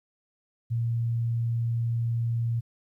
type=tone; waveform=sine; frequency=116.54 Hz; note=A#2; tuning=in tune; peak=-24 dBFS; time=0.7-2.61 s; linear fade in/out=20 ms; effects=11-bit